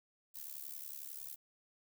violet noise with amplitude modulation, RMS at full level -43 dBFS, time 0.34-1.36 s, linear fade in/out 20 ms, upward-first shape sine, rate 71.1 Hz, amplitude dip 90%, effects none

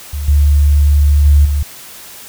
sine tone with level steps, 72.5 Hz, D2, 22 cents flat, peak -17 / -6 / -4 / -11 dBFS, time 0.13-1.63 s, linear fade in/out 5 ms, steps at 0.28 / 1.25 / 1.45 s, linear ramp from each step 5 ms, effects white hiss -34 dBFS RMS until 2.28 s

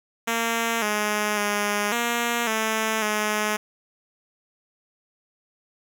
5% pulse tone with pitch steps, 230 / 210 / 206.2 / 236.6 / 220.1 / 212.1 Hz, A#3 / G#3 / G#3 / A#3 / A3 / G#3, -23 / +19 / -12 / +26 / +1 / +37 cents, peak -11 dBFS, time 0.27-3.57 s, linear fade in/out 10 ms, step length 550 ms, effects none

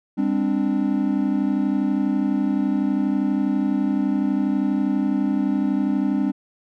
triangle chord, G suspended fourth, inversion none, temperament equal with one note detuned, 200.9 / 261.6 / 293.7 Hz, G3 / C4 / D4, +43 / 0 / 0 cents, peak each -21 dBFS, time 0.17-6.32 s, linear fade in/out 20 ms, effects none

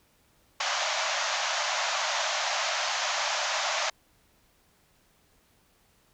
pink band-pass noise, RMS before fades -29 dBFS, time 0.6-3.9 s, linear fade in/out 5 ms, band 580 to 7000 Hz, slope 96 dB/octave, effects pink hiss -65 dBFS RMS until 6.13 s

